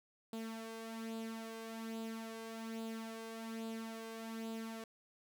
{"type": "tone with flanger", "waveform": "sawtooth", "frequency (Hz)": 224.9, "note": "A3", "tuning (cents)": 38, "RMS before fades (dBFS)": -45, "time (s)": [0.33, 4.84], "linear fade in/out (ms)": 2, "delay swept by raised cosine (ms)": [0.25, 1.95], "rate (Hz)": 1.2, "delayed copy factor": 0.55, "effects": []}